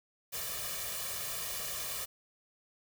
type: noise with comb filter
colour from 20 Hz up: white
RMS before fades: -38 dBFS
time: 0.32-2.06 s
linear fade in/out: 20 ms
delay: 1.7 ms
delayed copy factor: +0.8
effects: none